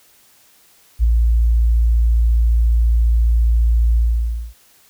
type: tone with ADSR envelope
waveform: sine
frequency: 57.3 Hz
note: A#1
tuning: 29 cents flat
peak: -7 dBFS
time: 0.99-4.54 s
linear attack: 48 ms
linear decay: 4 ms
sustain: -3 dB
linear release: 570 ms
effects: tanh soft clip ceiling -6 dBFS + white hiss -52 dBFS RMS until 4.89 s